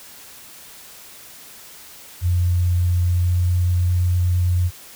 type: tone with pitch glide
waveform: sine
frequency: 88.4 to 89.12 Hz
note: F2 to F2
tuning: +22 to +36 cents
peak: -15 dBFS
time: 2.21-4.71 s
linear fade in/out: 50 ms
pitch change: +14 cents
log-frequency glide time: 3.1-3.61 s
effects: white hiss -42 dBFS RMS until 4.95 s